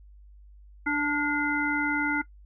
harmonic tone with a mistuned harmonic, 293.7 Hz, D4, in tune, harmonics 1 / 3 / 5 / 7, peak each -28 / -33 / -27 / -29 dBFS, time 0.86-2.22 s, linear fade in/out 10 ms, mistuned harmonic 5, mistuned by -43 cents, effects noise-tail reverb RT60 0.1 s tail -19 dB re dry + added 50 Hz sine -48 dBFS peak until 2.45 s

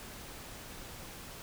silence, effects pink hiss -47 dBFS RMS until 1.42 s

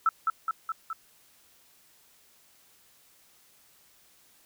sine tone with echo, 1318.5 Hz, E6, in tune, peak -19 dBFS, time 0.06-0.09 s, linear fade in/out 2 ms, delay 210 ms, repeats 4, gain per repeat -3 dB, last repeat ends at 0.93 s, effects white hiss -61 dBFS RMS until 4.45 s

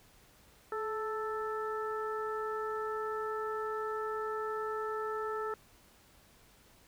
harmonic tone with a mistuned harmonic, 440 Hz, A4, in tune, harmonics 1 / 2 / 3 / 4, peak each -36 / -43 / -38 / -47 dBFS, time 0.72-5.54 s, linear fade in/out 2 ms, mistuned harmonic 1, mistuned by -37 cents, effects pink hiss -62 dBFS RMS until 6.87 s

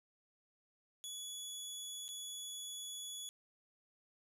20% pulse tone with dropouts, 3397 Hz, G#7, 38 cents sharp, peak -38 dBFS, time 1.04-3.29 s, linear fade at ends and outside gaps 0 ms, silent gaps 2.081-2.089 s, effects none

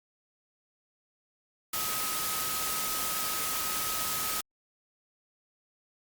sine tone in noise, 1270 Hz, D#6, 35 cents sharp, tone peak -38 dBFS, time 1.73-4.41 s, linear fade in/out 5 ms, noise white, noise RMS -32 dBFS, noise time 1.73-4.41 s, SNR -9 dB, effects Opus 48 kbps

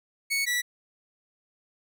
sawtooth tone pair in turn, 2217 / 1953 Hz, C#7 / B6, 0 / -20 cents, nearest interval major second, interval 220 cents, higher first, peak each -21 dBFS, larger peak neither, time 0.3-0.46 / 0.46-0.62 s, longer neither, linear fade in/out 20 ms, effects none

